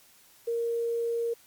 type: tone with quantisation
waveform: sine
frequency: 466.2 Hz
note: A#4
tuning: in tune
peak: -26 dBFS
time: 0.47-1.34 s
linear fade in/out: 10 ms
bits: 9
effects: white hiss -58 dBFS RMS until 1.46 s + MP3 96 kbps